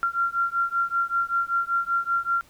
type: beating tone pair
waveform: sine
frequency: 1375 / 1380.2 Hz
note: F6 / F6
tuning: -27 / -21 cents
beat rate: 5.2 Hz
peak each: -25 dBFS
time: 0.03-2.41 s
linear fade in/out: 0 ms
effects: pink hiss -56 dBFS RMS until 2.49 s